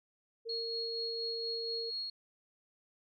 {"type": "tone", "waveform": "sine", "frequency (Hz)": 457.3, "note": "A#4", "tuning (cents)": -33, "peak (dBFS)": -39, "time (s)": [0.45, 1.91], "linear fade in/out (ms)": 20}
{"type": "tone with tremolo", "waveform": "sine", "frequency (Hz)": 4305, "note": "C8", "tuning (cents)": 49, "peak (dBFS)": -35, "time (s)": [0.49, 2.1], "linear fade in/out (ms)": 5, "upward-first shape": "sine", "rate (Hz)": 4.2, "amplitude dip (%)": 30}
{"effects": []}